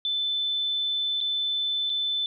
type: tone with dropouts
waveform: sine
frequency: 3520 Hz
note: A7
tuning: in tune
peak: -24 dBFS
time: 0.05-2.26 s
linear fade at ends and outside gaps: 1 ms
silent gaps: 1.205-1.211 / 1.896-1.9 s
effects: none